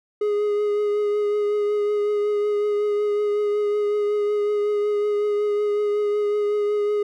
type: tone with vibrato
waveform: triangle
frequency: 415.3 Hz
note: G#4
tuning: in tune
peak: -17 dBFS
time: 0.21-7.03 s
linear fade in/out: 5 ms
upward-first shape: triangle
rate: 5.4 Hz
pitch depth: 20 cents each way
effects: none